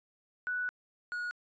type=tone pair in turn; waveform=sine / triangle; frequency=1480 / 1451.2 Hz; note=F#6 / F#6; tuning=0 / -34 cents; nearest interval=unison; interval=34 cents; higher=first; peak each=-31 / -32 dBFS; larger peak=first; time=0.47-0.69 / 1.12-1.31 s; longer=first; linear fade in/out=0 ms; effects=resampled to 16000 Hz